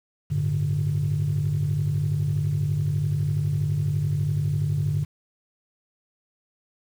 sine chord, G suspended second, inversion none, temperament equal, 98 / 110 / 146.83 Hz, G2 / A2 / D3, 0 / 0 / 0 cents, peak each -26 / -28 / -22 dBFS, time 0.3-5.05 s, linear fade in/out 20 ms, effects tanh soft clip ceiling -16 dBFS + 8-bit

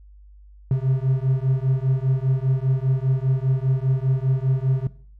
triangle beating tone pair, 129.6 / 134.6 Hz, C3 / C3, -16 / +49 cents, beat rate 5 Hz, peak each -19 dBFS, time 0.71-4.87 s, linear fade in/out 2 ms, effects noise-tail reverb RT60 0.5 s tail -18 dB re dry + added 50 Hz sine -44 dBFS peak until 5.19 s

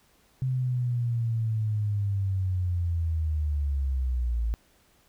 sine linear sweep, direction down, 130.81 to 55 Hz, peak -24 dBFS, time 0.42-4.54 s, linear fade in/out 0 ms, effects pink hiss -63 dBFS RMS until 5.08 s

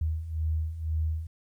sine beating tone pair, 77.78 / 79.78 Hz, D#2 / D#2, 0 / +44 cents, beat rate 2 Hz, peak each -33 / -28 dBFS, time 0.01-1.27 s, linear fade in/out 5 ms, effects 11-bit

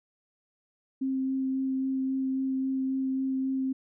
sine tone with vibrato, 264.8 Hz, C4, 21 cents sharp, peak -26 dBFS, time 1.01-3.73 s, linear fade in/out 10 ms, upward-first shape sine, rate 3.7 Hz, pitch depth 9 cents each way, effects none

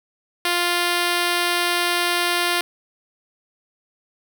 5% pulse tone, 350 Hz, F4, 4 cents sharp, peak -7 dBFS, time 0.45-2.61 s, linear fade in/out 2 ms, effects none

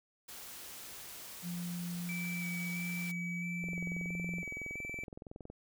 white noise, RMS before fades -48 dBFS, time 0.28-3.12 s, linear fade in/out 10 ms
sine tone, 174.61 Hz, F3, in tune, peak -37 dBFS, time 1.42-4.45 s, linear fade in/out 50 ms
triangle tone with vibrato, 2301 Hz, D7, 36 cents flat, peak -38 dBFS, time 2.09-5.04 s, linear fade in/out 0 ms, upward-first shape square, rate 1.5 Hz, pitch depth 15 cents each way
click train, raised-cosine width 2 ms, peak -33 dBFS, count 41, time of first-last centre 3.64-5.5 s, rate 21.5 Hz
effects none

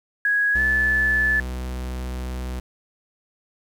sine tone with pitch glide, 1661 to 1736.5 Hz, G#6 to A6, 0 to -23 cents, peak -17 dBFS, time 0.25-1.4 s, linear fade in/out 2 ms, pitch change +77 cents, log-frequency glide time 0.53-0.6 s
45% pulse tone, 63 Hz, B1, 35 cents sharp, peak -27 dBFS, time 0.55-2.6 s, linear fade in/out 5 ms
effects 8-bit

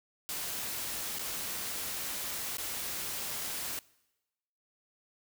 white noise with dropouts, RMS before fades -37 dBFS, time 0.29-3.79 s, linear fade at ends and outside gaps 0 ms, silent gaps 1.186-1.193 / 2.57-2.583 s, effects noise-tail reverb RT60 1.0 s tail -23 dB re dry

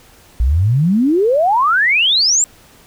sine exponential sweep, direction up, 55.8 to 7730 Hz, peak -10 dBFS, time 0.4-2.44 s, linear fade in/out 0 ms, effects pink hiss -46 dBFS RMS until 2.86 s

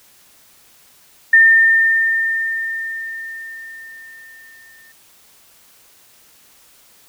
sine tone with exponential decay, 1809 Hz, A6, 48 cents sharp, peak -5 dBFS, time 1.33-4.92 s, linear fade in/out 5 ms, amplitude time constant 780 ms, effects white hiss -50 dBFS RMS until 7.08 s

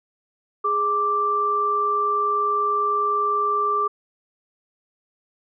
sine tone pair together, 415.3 / 1174.7 Hz, G#4 / D6, 0 / 0 cents, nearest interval octave + tritone, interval 1800 cents, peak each -27 / -19 dBFS, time 0.64-3.88 s, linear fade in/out 10 ms, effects none

